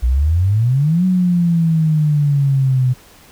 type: exponential two-way sweep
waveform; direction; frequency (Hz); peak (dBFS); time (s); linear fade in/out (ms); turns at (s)
sine; up then down; 57.9 to 186.6 to 125.5; -11; 0.02-2.94; 20; 1.05
effects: pink hiss -45 dBFS RMS until 3.31 s